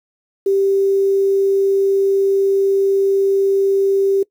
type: tone with quantisation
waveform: sine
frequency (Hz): 392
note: G4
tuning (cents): 0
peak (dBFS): -12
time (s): 0.46-4.23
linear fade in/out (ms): 5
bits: 7
effects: noise-tail reverb RT60 0.1 s tail -22 dB re dry